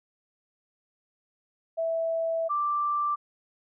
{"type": "tone pair in turn", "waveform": "sine", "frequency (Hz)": [657, 1176.1], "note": ["E5", "D6"], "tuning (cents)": [-6, 2], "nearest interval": "minor seventh", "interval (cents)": 1008, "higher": "second", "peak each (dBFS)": [-25, -24], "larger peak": "second", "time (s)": [[1.77, 2.49], [2.49, 3.16]], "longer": "first", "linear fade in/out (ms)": 20, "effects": []}